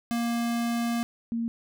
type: tone pair in turn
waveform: square / sine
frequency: 234.7 / 231.2 Hz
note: A#3 / A#3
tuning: +12 / -14 cents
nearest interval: unison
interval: 26 cents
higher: first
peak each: -26 dBFS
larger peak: neither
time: 0.11-1.03 / 1.32-1.48 s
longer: first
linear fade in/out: 0 ms
effects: none